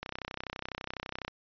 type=click train; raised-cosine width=0.3 ms; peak=-20 dBFS; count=41; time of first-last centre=0.03-1.28 s; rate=32 Hz; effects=resampled to 11025 Hz